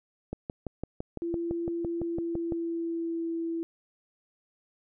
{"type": "click train", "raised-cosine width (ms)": 2, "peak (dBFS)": -20, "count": 14, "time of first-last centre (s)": [0.33, 2.522], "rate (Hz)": 5.93}
{"type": "tone with pitch glide", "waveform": "sine", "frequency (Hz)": [338.9, 331.7], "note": ["E4", "E4"], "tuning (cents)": [48, 11], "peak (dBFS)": -29, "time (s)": [1.22, 3.63], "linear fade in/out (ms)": 0, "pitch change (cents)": -37, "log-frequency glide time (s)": [1.86, 3.29]}
{"effects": []}